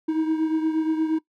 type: beating tone pair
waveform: triangle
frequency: 315.7 / 324.2 Hz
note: D#4 / E4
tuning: +25 / -29 cents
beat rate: 8.5 Hz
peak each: -19 / -26 dBFS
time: 0.08-1.19 s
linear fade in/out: 10 ms
effects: noise-tail reverb RT60 0.1 s tail -19 dB re dry